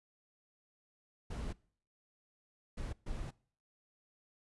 brown noise bursts at uneven times, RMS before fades -40 dBFS, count 3, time 1.3-1.53 / 2.77-2.93 / 3.06-3.31 s, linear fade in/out 10 ms, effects noise-tail reverb RT60 0.5 s tail -23 dB re dry + resampled to 24000 Hz

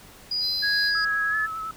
sine tone with tremolo, 4904 Hz, D#8, 26 cents flat, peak -23 dBFS, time 0.31-1.05 s, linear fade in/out 5 ms, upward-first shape sine, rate 2.5 Hz, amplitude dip 30%
triangle tone, 4097 Hz, C8, 37 cents flat, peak -27 dBFS, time 0.4-0.92 s, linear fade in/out 50 ms
sine tone with pitch glide, 1660 to 1722.5 Hz, G#6 to A6, -1 to -37 cents, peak -22 dBFS, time 0.62-1.47 s, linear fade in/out 20 ms, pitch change +64 cents, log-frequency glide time 1.3-1.35 s
sine tone with vibrato, 1300 Hz, E6, 24 cents flat, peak -29 dBFS, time 0.95-1.71 s, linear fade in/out 2 ms, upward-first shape triangle, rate 10 Hz, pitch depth 28 cents each way
effects tanh soft clip ceiling -11 dBFS + pink hiss -48 dBFS RMS until 1.76 s

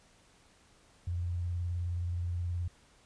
sine tone with vibrato, 87.31 Hz, F2, in tune, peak -31 dBFS, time 1.07-2.68 s, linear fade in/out 5 ms, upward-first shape sine, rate 19 Hz, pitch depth 41 cents each way, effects pink hiss -63 dBFS RMS until 3.05 s + resampled to 22050 Hz

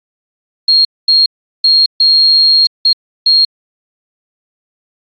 sine tone bursts at uneven times, 4251 Hz, C8, 27 cents sharp, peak -5 dBFS, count 6, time 0.68-0.85 / 1.08-1.26 / 1.64-1.86 / 2-2.67 / 2.85-2.93 / 3.26-3.45 s, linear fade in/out 5 ms, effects AAC 48 kbps

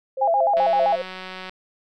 sine tone with tremolo, 528 Hz, C5, 16 cents sharp, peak -22 dBFS, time 0.17-1.02 s, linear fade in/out 5 ms, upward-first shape triangle, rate 5 Hz, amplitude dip 100%
sine tone with vibrato, 738 Hz, F#5, 5 cents flat, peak -16 dBFS, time 0.21-0.96 s, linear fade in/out 10 ms, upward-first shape square, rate 7.7 Hz, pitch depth 170 cents each way
click train, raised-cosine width 0.3 ms, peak -19 dBFS, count 173, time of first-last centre 0.57-1.495 s, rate 186 Hz
effects none

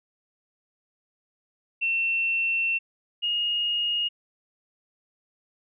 sine tone pair in turn, 2700 / 2861 Hz, E7 / F7, +41 / +41 cents, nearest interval minor second, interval 100 cents, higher second, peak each -22 / -23 dBFS, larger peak first, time 1.81-2.79 / 3.22-4.09 s, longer first, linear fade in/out 20 ms, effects none

